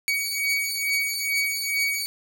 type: beating tone pair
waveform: sawtooth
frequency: 2253 / 2255.3 Hz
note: C#7 / C#7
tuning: +28 / +29 cents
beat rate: 2.3 Hz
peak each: -24 / -22 dBFS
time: 0.08-2.06 s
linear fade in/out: 0 ms
effects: none